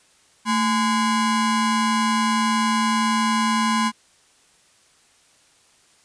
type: ring-modulated tone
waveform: 40% pulse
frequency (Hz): 622.3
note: D#5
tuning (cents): 0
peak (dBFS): -14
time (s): 0.45-3.92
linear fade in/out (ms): 50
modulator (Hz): 400
effects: white hiss -57 dBFS RMS until 6.04 s + resampled to 22050 Hz